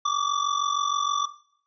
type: ring-modulated tone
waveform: square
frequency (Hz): 1167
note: D6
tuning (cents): -11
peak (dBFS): -20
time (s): 0.05-1.26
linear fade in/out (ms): 5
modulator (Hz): 23.2
effects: noise-tail reverb RT60 0.6 s tail -18 dB re dry + resampled to 16000 Hz